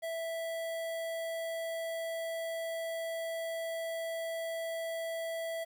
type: tone with notch filter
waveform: square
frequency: 659 Hz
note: E5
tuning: 1 cent flat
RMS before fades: -37 dBFS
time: 0.02-5.65 s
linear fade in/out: 20 ms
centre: 5500 Hz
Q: 1.8
effects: 11-bit